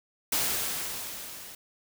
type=noise with level ramp; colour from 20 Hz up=white; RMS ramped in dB=-26 to -45 dBFS; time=0.32-1.55 s; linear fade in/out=5 ms; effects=none